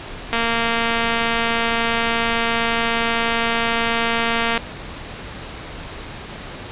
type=click train; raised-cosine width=0.3 ms; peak=-4 dBFS; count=982; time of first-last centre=0.33-4.577 s; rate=231 Hz; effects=pink hiss -33 dBFS RMS until 6.71 s + resampled to 8000 Hz